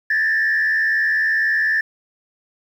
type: tone with frequency modulation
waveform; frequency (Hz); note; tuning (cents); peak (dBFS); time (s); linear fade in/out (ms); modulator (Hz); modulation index
sine; 1760; A6; 0; -14; 0.1-1.81; 5; 82; 0.88
effects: tanh soft clip ceiling -12 dBFS + 8-bit